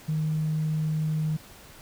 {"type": "tone", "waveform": "sine", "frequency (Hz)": 155.56, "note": "D#3", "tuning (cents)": 0, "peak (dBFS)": -23, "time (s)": [0.08, 1.37], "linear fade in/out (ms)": 10, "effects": ["tanh soft clip ceiling -19 dBFS", "pink hiss -49 dBFS RMS until 1.81 s"]}